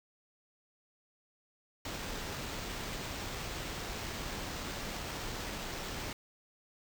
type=noise with sample-and-hold; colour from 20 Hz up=pink; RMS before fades=-40 dBFS; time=1.85-6.13 s; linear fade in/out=2 ms; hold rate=11025 Hz; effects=none